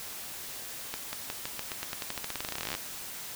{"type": "accelerating click train", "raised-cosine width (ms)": 0.2, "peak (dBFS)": -16, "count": 30, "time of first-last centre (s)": [0.94, 2.751], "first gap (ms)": 190, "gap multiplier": 0.9, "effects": ["white hiss -41 dBFS RMS until 3.35 s"]}